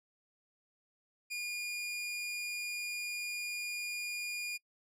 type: tone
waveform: sawtooth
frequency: 2429 Hz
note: D#7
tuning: 42 cents flat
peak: -33 dBFS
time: 1.3-4.58 s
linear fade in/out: 20 ms
effects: noise-tail reverb RT60 0.1 s tail -25 dB re dry + low-pass 12000 Hz 12 dB/octave